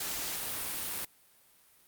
white noise, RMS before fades -36 dBFS, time 0-1.05 s, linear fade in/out 5 ms, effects white hiss -63 dBFS RMS until 1.87 s + Opus 48 kbps

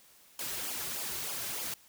white noise with flanger, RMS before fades -37 dBFS, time 0.39-1.74 s, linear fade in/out 2 ms, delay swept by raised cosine 0.5 to 4.2 ms, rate 3.3 Hz, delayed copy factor -0.75, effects white hiss -60 dBFS RMS until 1.88 s

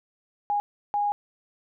sine tone bursts at uneven times, 822 Hz, G#5, 18 cents flat, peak -22 dBFS, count 2, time 0.5-0.6 / 0.94-1.12 s, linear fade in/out 0 ms, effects none

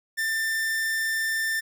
45% pulse tone, 1787 Hz, A6, 26 cents sharp, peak -24 dBFS, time 0.17-1.61 s, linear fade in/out 20 ms, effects none

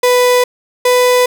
35% pulse tone pair in turn, 495.5 / 497.3 Hz, B4 / B4, +6 / +12 cents, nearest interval unison, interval 6 cents, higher second, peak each -6 dBFS, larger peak neither, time 0.03-0.44 / 0.85-1.26 s, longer neither, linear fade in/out 5 ms, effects none

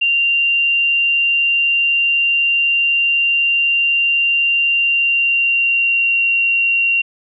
sine tone with pitch glide, 2776 to 2755 Hz, F7 to F7, -11 to -24 cents, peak -12 dBFS, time 0.01-7.02 s, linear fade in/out 10 ms, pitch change -13 cents, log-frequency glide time 4.72-6.23 s, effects none

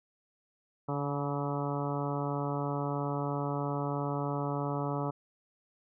harmonic tone with a mistuned harmonic, 143.1 Hz, D3, 45 cents flat, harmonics 1 / 2 / 3 / 4 / 5 / 6 / 7 / 8 / 9, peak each -34 / -37 / -39 / -40 / -41 / -42 / -42 / -43 / -44 dBFS, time 0.88-5.11 s, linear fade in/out 10 ms, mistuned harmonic 7, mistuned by -38 cents, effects none

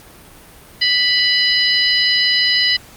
harmonic tone with a mistuned harmonic, 987.8 Hz, B5, in tune, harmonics 2 / 3 / 4 / 5, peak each -18 / -18 / -18 / -18 dBFS, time 0.81-2.77 s, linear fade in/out 10 ms, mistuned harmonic 4, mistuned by +44 cents, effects pink hiss -42 dBFS RMS until 2.96 s + Opus 48 kbps

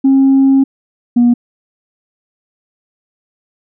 sine tone pair in turn, 269.9 / 240.5 Hz, C#4 / B3, -46 / -46 cents, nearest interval major second, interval 200 cents, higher first, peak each -4 dBFS, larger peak neither, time 0.04-0.64 / 1.16-1.34 s, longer first, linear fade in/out 10 ms, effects tanh soft clip ceiling -3 dBFS

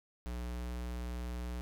square tone with pitch glide, 60.2 to 60.55 Hz, B1 to B1, -44 to -34 cents, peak -38 dBFS, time 0.26-1.61 s, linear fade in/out 0 ms, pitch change +10 cents, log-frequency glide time 0.42-0.83 s, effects none

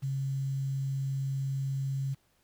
sine tone with quantisation, 135.8 Hz, C#3, 35 cents flat, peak -29 dBFS, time 0.02-2.15 s, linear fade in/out 20 ms, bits 9, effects pink hiss -70 dBFS RMS until 2.43 s

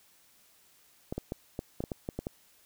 clicks, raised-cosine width 2 ms, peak -20 dBFS, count 10, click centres 1.125 / 1.18 / 1.321 / 1.591 / 1.805 / 1.839 / 1.918 / 2.089 / 2.19 / 2.269 s, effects white hiss -63 dBFS RMS until 2.65 s

